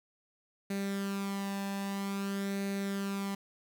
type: tone with flanger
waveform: sawtooth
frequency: 197.7 Hz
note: G3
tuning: 15 cents sharp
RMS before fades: -35 dBFS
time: 0.7-3.35 s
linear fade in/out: 5 ms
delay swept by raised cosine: 0.47 to 1.15 ms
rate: 0.51 Hz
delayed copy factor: +0.55
effects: 10-bit